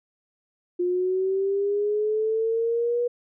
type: linear sweep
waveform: sine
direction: up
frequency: 352.9 to 485.3 Hz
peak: -21 dBFS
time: 0.79-3.08 s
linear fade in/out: 10 ms
effects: none